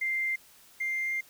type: tone pair in turn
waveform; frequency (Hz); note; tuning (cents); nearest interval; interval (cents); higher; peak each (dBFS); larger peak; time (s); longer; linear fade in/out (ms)
triangle; 2093 / 2101; C7 / C7; 0 / +7; unison; 7; second; -23 / -25; first; 0.01-0.36 / 0.8-1.21; second; 10
effects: tanh soft clip ceiling -25 dBFS + white hiss -57 dBFS RMS until 1.29 s